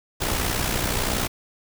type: noise with amplitude modulation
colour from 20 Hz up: pink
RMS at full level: -22 dBFS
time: 0.2-1.28 s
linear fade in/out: 20 ms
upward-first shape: sine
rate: 61.2 Hz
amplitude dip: 55%
effects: none